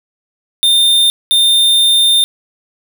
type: tone bursts at uneven times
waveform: square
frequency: 3620 Hz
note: A7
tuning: 48 cents sharp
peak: -8 dBFS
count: 2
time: 0.63-1.1 / 1.31-2.24 s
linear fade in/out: 0 ms
effects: none